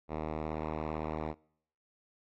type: tone with low-pass filter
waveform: 5% pulse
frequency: 77.78 Hz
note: D#2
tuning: in tune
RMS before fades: -37 dBFS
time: 0.08-1.35 s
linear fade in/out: 50 ms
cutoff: 1600 Hz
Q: 0.57
effects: noise-tail reverb RT60 0.7 s tail -25 dB re dry + AAC 48 kbps